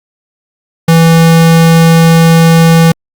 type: tone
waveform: square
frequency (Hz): 164.81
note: E3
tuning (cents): 0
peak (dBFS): -3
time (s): 0.88-2.92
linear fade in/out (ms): 5
effects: Opus 48 kbps